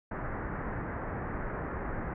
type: low-pass noise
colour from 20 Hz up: pink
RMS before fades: -36 dBFS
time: 0.11-2.14 s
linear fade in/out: 5 ms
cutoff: 1900 Hz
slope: 48 dB/octave
effects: none